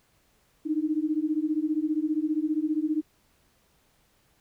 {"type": "beating tone pair", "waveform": "sine", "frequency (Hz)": [301.2, 316.2], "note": ["D4", "D#4"], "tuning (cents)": [44, 28], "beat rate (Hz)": 15, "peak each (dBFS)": -27, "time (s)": [0.65, 3.02], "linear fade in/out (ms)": 20, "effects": ["pink hiss -66 dBFS RMS until 4.4 s"]}